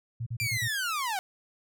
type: tone bursts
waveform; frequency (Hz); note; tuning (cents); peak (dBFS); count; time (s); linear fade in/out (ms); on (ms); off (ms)
sine; 116.54; A#2; 0; -30; 5; 0.2-0.681; 10; 65; 39
type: linear sweep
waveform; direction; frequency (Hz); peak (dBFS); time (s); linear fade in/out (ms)
sawtooth; down; 2395 to 727; -25; 0.4-1.19; 0
effects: none